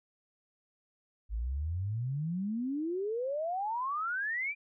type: exponential sweep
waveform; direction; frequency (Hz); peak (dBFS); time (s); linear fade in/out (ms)
sine; up; 50.8 to 2409; -31; 1.29-4.55; 50
effects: none